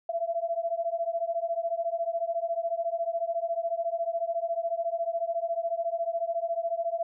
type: beating tone pair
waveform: sine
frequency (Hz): 666 / 680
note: E5 / F5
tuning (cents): +18 / -46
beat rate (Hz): 14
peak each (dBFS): -30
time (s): 0.09-7.03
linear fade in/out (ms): 5
effects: none